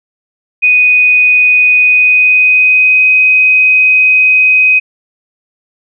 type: tone with pitch glide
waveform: sine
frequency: 2489 to 2515 Hz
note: D#7 to D#7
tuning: 0 to +18 cents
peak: -4 dBFS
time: 0.62-4.8 s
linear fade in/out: 20 ms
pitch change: +18 cents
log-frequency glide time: 1.79-3.07 s
effects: none